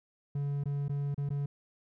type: tone with dropouts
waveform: triangle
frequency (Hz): 142.2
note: C#3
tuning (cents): +45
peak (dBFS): -28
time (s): 0.35-1.46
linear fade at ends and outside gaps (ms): 5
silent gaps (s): 0.638-0.656 / 0.883-0.894 / 1.145-1.178 / 1.291-1.303
effects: none